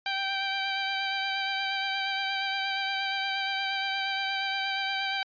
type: tone with vibrato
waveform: 10% pulse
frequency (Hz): 780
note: G5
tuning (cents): -9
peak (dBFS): -19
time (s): 0.06-5.23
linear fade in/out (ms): 2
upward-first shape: sine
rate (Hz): 8.5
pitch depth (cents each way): 19
effects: resampled to 11025 Hz